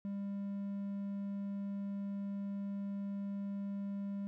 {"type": "tone", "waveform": "triangle", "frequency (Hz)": 199.5, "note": "G3", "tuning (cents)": 31, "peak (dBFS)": -35, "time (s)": [0.05, 4.27], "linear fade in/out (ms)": 0, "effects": []}